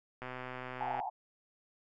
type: click train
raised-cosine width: 0.5 ms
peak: -27 dBFS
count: 100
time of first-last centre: 0.22-1 s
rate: 127 Hz
type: band-pass noise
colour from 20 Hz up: white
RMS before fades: -37 dBFS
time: 0.8-1.1 s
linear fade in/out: 5 ms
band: 710 to 890 Hz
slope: 96 dB/octave
effects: none